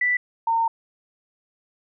sine tone pair in turn, 1975.5 / 913.1 Hz, B6 / A#5, 0 / -36 cents, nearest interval octave + minor second, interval 1336 cents, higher first, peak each -18 dBFS, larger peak neither, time 0.01-0.17 / 0.47-0.68 s, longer second, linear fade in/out 5 ms, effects none

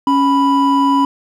triangle tone pair together, 277.2 / 987.8 Hz, C#4 / B5, 0 / 0 cents, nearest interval octave + minor seventh, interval 2200 cents, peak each -11 dBFS, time 0.07-1.05 s, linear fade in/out 2 ms, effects none

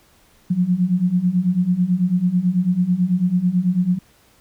sine beating tone pair, 174.61 / 183.71 Hz, F3 / F#3, 0 / -12 cents, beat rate 9.1 Hz, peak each -20 / -17 dBFS, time 0.5-3.99 s, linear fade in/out 10 ms, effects pink hiss -55 dBFS RMS until 4.4 s

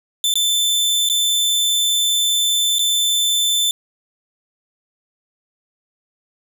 sawtooth tone with dropouts, 3535 Hz, A7, 7 cents sharp, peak -12 dBFS, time 0.24-3.71 s, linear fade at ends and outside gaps 1 ms, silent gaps 0.34-0.355 / 1.089-1.098 / 2.785-2.792 s, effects none

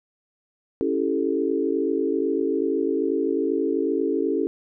sine chord, A dominant seventh, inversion first, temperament equal, 277.2 / 329.6 / 392 / 440 Hz, C#4 / E4 / G4 / A4, 0 / 0 / 0 / 0 cents, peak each -26 dBFS, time 0.81-4.47 s, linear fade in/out 0 ms, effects none

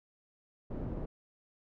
pink low-pass noise, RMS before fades -38 dBFS, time 0.7-1.06 s, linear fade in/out 10 ms, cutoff 470 Hz, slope 12 dB/octave, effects none

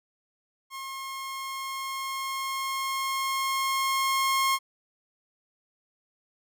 sawtooth tone with level ramp, 1075 Hz, C6, 47 cents sharp, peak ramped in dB -32 to -18 dBFS, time 0.7-4.59 s, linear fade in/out 50 ms, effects none

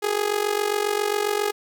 sawtooth tone with amplitude modulation, 415.3 Hz, G#4, in tune, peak -14 dBFS, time 0.02-1.52 s, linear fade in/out 20 ms, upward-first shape sine, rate 47.4 Hz, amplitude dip 80%, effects none

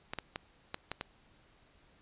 clicks, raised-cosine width 0.3 ms, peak -20 dBFS, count 6, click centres 0.135 / 0.187 / 0.359 / 0.744 / 0.916 / 1.011 s, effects pink hiss -65 dBFS RMS until 2.01 s + resampled to 8000 Hz

